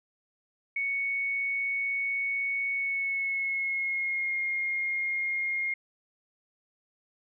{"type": "tone with pitch glide", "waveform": "sine", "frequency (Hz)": [2221, 2135], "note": ["C#7", "C7"], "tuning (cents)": [3, 34], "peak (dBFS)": -27, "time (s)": [0.76, 5.74], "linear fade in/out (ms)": 5, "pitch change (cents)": -69, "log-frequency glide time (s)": [2.72, 4.39], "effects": []}